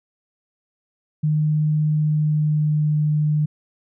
sine tone with pitch glide, 152.7 to 151.12 Hz, D#3 to D3, -32 to +50 cents, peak -16 dBFS, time 1.23-3.46 s, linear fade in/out 10 ms, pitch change -18 cents, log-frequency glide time 1.89-2.96 s, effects none

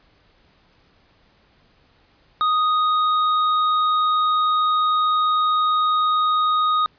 triangle tone with tanh clipping, 1244.5 Hz, D#6, in tune, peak -18 dBFS, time 2.41-6.86 s, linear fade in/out 0 ms, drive 15 dB, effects pink hiss -58 dBFS RMS until 6.98 s + resampled to 11025 Hz

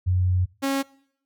sine / sawtooth tone pair in turn, 91.2 / 273.3 Hz, F#2 / C#4, -24 / -24 cents, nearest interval octave + perfect fifth, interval 1900 cents, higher second, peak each -18 dBFS, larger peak neither, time 0.06-0.46 / 0.62-0.83 s, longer first, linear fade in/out 20 ms, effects noise-tail reverb RT60 0.7 s tail -24 dB re dry

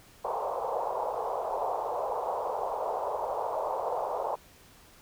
white band-pass noise, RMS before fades -32 dBFS, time 0.24-4.36 s, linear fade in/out 10 ms, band 440 to 1000 Hz, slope 48 dB/octave, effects pink hiss -56 dBFS RMS until 5.01 s

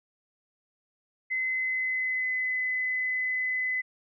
sine tone with pitch glide, 2045 to 2018 Hz, C7 to B6, -40 to +37 cents, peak -26 dBFS, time 1.3-3.82 s, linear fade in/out 20 ms, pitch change -23 cents, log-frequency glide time 1.48-2.59 s, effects none

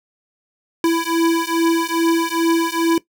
square beating tone pair, 330.8 / 333.2 Hz, E4 / E4, +6 / +19 cents, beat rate 2.4 Hz, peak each -19 dBFS, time 0.84-2.98 s, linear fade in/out 2 ms, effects noise-tail reverb RT60 0.1 s tail -17 dB re dry

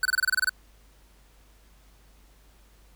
square tone bursts, 1500 Hz, F#6, 23 cents sharp, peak -21 dBFS, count 10, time 0.03-0.494 s, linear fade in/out 2 ms, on 23 ms, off 26 ms, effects added 50 Hz sine -55 dBFS peak until 2.95 s + pink hiss -61 dBFS RMS until 2.95 s

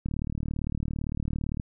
click train, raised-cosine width 5 ms, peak -18 dBFS, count 59, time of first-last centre 0.06-1.598 s, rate 37.7 Hz, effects none

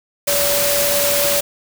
sine tone in noise, 573 Hz, D5, 43 cents flat, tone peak -19 dBFS, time 0.27-1.41 s, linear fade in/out 10 ms, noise white, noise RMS -18 dBFS, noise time 0.27-1.41 s, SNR -4 dB, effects none

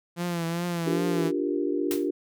sawtooth tone with vibrato, 170.7 Hz, F3, 39 cents flat, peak -23 dBFS, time 0.16-1.32 s, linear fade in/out 50 ms, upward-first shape triangle, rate 2.5 Hz, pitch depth 62 cents each way
sine chord, G minor seventh, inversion second, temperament equal, 293.7 / 349.2 / 392 / 466.2 Hz, D4 / F4 / G4 / Bb4, 0 / 0 / 0 / 0 cents, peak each -28 / -29 / -30 / -34 dBFS, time 0.86-2.11 s, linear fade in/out 10 ms
white noise with exponential decay, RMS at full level -30 dBFS, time 1.91-2.09 s, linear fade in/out 0 ms, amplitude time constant 37 ms
effects none

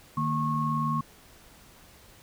sine tone cluster, 151.5 / 230.3 / 1092 Hz, D#3 / A#3 / C#6, -46 / -21 / -26 cents, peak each -29 / -31 / -28 dBFS, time 0.17-1.01 s, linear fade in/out 5 ms, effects pink hiss -54 dBFS RMS until 2.22 s

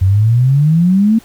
sine exponential sweep, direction up, 91 to 229.9 Hz, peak -7 dBFS, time 0.01-1.19 s, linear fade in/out 10 ms, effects pink hiss -43 dBFS RMS until 1.24 s

